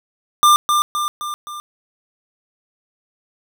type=tone with echo; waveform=square; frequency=1195 Hz; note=D6; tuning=30 cents sharp; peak=-9 dBFS; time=0.43-0.56 s; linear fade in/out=0 ms; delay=260 ms; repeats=4; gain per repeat=-5 dB; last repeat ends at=1.6 s; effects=none